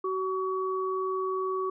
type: tone pair together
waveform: sine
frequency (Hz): 377.3 / 1130.6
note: F#4 / C#6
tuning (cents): +34 / +34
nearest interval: octave + perfect fifth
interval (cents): 1900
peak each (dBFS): -29 / -31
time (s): 0.04-1.7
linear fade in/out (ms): 5
effects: none